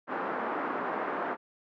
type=band-pass noise; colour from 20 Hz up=white; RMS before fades=-33 dBFS; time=0.07-1.37 s; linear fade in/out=50 ms; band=220 to 1400 Hz; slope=24 dB/octave; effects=none